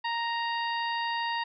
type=harmonic tone; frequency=932.3 Hz; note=A#5; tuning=in tune; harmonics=1 / 2 / 3 / 4 / 5; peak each=-30 / -34 / -38 / -41 / -42 dBFS; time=0.04-1.44 s; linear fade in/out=10 ms; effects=none